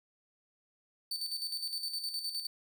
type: tone with tremolo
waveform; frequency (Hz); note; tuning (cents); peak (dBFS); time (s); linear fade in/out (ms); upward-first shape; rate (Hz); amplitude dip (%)
40% pulse; 4542; C#8; +41; -32; 1.11-2.47; 5; square; 9.7; 55
effects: none